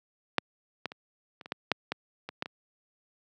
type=clicks; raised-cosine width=0.3 ms; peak=-6 / -16 / -26 / -28 / -27 / -14 / -7 / -14 / -21 / -14 / -22 dBFS; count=11; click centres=0.383 / 0.857 / 0.919 / 1.412 / 1.459 / 1.521 / 1.717 / 1.92 / 2.29 / 2.424 / 2.459 s; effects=high-pass 150 Hz 12 dB/octave